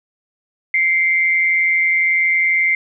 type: tone pair together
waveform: sine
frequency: 2093 / 2265 Hz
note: C7 / C#7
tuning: 0 / +37 cents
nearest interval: minor second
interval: 137 cents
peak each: -13 / -23 dBFS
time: 0.74-2.75 s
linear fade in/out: 2 ms
effects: none